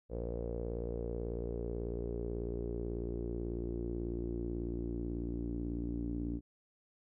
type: tone with low-pass filter sweep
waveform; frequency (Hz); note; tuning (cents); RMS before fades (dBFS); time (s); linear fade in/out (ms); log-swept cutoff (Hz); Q
sawtooth; 58.2; A#1; -2; -38; 0.09-6.41; 50; 500 to 290; 6.1
effects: none